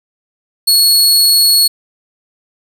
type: tone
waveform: sawtooth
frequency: 4354 Hz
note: C#8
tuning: 32 cents flat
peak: -4 dBFS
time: 0.67-1.68 s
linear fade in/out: 10 ms
effects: none